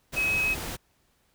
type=tone in noise; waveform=sine; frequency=2551 Hz; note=D#7; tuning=43 cents sharp; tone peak=-23 dBFS; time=0.16-0.55 s; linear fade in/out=20 ms; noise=pink; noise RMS=-35 dBFS; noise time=0.12-0.77 s; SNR=+9 dB; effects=pink hiss -68 dBFS RMS until 1.34 s